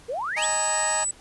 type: exponential sweep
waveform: sine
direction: up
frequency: 440 to 3695 Hz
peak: -26 dBFS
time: 0.08-0.46 s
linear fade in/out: 20 ms
type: chord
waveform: 25% pulse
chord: D# suspended fourth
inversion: none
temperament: equal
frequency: 622.3 / 830.6 / 932.3 Hz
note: D#5 / G#5 / A#5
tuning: 0 / 0 / 0 cents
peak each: -26 dBFS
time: 0.36-1.05 s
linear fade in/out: 20 ms
type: tone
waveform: sine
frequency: 7902 Hz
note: B8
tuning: in tune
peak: -24 dBFS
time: 0.42-1.11 s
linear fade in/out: 2 ms
effects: pink hiss -51 dBFS RMS until 1.2 s + resampled to 24000 Hz